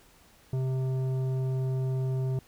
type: tone with tanh clipping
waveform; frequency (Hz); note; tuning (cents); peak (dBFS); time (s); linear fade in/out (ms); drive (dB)
triangle; 130.81; C3; 0; -28; 0.53-2.39; 2; 15
effects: pink hiss -59 dBFS RMS until 2.47 s